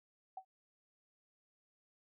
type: tone with exponential decay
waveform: sine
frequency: 759 Hz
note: F#5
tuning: 44 cents sharp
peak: -39 dBFS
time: 0.37-0.45 s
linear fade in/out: 5 ms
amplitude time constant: 17 ms
effects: none